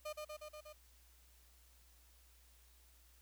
35% pulse tone with echo, 607 Hz, D#5, 43 cents flat, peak -40 dBFS, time 0.05-0.13 s, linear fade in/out 10 ms, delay 120 ms, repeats 5, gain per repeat -2 dB, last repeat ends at 0.73 s, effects added 60 Hz sine -65 dBFS peak until 3.21 s + white hiss -69 dBFS RMS until 3.21 s

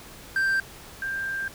triangle / sine tone pair in turn, 1572 / 1584.8 Hz, G6 / G6, +4 / +18 cents, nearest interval unison, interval 14 cents, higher second, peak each -19 / -27 dBFS, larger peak first, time 0.36-0.6 / 1.02-1.48 s, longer second, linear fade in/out 2 ms, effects pink hiss -45 dBFS RMS until 1.54 s

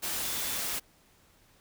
sine tone in noise, 3500 Hz, A7, 10 cents flat, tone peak -44 dBFS, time 0.21-0.59 s, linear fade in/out 20 ms, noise white, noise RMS -33 dBFS, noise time 0.02-0.8 s, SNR -14 dB, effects pink hiss -63 dBFS RMS until 1.6 s

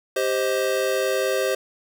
square chord, C minor, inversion second, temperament just, 392.4 / 523.3 / 627.9 Hz, G4 / C5 / Eb5, +2 / 0 / +16 cents, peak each -26 / -24 / -28 dBFS, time 0.16-1.55 s, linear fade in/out 5 ms, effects none

